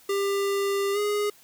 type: tone with pitch glide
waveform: square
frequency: 397.7 to 414.3 Hz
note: G4 to G#4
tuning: +25 to -4 cents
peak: -24 dBFS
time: 0.09-1.3 s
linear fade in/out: 5 ms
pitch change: +71 cents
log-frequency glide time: 0.93-0.98 s
effects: white hiss -55 dBFS RMS until 1.43 s